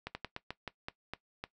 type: slowing click train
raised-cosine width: 0.3 ms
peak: -22 dBFS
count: 9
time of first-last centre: 0.07-1.44 s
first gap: 80 ms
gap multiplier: 1.21
effects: noise-tail reverb RT60 0.1 s tail -17 dB re dry